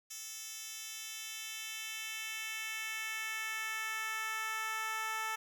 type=tone with high-pass filter sweep; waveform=10% pulse; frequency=440 Hz; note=A4; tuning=in tune; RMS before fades=-40 dBFS; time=0.1-5.36 s; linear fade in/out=10 ms; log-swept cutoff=5200 to 1000 Hz; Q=1.4; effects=none